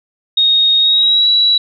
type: tone with pitch glide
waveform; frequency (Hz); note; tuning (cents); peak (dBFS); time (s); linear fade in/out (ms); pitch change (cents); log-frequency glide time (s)
sine; 3729 to 3914; A#7 to B7; 0 to -16; -8; 0.37-1.58; 5; +84; 0.78-1.28
effects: none